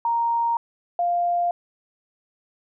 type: tone pair in turn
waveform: sine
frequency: 932.3 / 698.4 Hz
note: A#5 / F5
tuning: 0 / 0 cents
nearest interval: perfect fourth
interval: 500 cents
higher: first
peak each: -19 dBFS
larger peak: neither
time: 0.05-0.57 / 0.99-1.51 s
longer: neither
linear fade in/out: 2 ms
effects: none